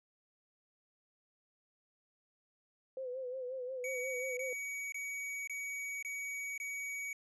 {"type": "tone with vibrato", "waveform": "sine", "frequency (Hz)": 511, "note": "C5", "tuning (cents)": -41, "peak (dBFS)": -38, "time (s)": [2.97, 4.53], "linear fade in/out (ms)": 2, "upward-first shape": "sine", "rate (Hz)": 5.6, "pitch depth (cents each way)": 64}
{"type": "tone bursts", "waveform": "square", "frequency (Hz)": 2258, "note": "C#7", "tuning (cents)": 31, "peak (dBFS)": -39, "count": 6, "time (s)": [3.84, 7.13], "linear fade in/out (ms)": 2, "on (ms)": 530, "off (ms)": 22}
{"effects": ["resampled to 24000 Hz"]}